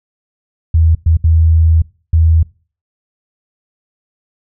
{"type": "tone bursts at uneven times", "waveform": "sine", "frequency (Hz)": 81.1, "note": "E2", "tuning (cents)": -28, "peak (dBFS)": -6, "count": 4, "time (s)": [[0.74, 0.95], [1.06, 1.17], [1.24, 1.82], [2.13, 2.43]], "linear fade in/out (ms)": 5, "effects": ["noise-tail reverb RT60 0.4 s tail -23 dB re dry"]}